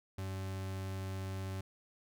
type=tone; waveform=40% pulse; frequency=95.6 Hz; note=G2; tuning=43 cents flat; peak=-37 dBFS; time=0.18-1.61 s; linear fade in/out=5 ms; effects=none